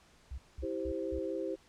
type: tone bursts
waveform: sine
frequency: 65.41 Hz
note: C2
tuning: in tune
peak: -38 dBFS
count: 4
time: 0.31-1.19 s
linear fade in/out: 5 ms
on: 70 ms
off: 200 ms
type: chord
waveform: sine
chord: C major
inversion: first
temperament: equal with one note detuned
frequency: 327.7 / 392 / 523.3 Hz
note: E4 / G4 / C5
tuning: -10 / 0 / 0 cents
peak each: -38 dBFS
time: 0.62-1.56 s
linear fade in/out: 20 ms
effects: pink hiss -63 dBFS RMS until 1.68 s + low-pass 8000 Hz 12 dB/octave